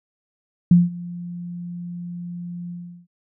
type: tone with ADSR envelope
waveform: sine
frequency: 174.61 Hz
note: F3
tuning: in tune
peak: -7 dBFS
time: 0.71-3.07 s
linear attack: 4 ms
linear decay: 180 ms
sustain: -22 dB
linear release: 370 ms
effects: none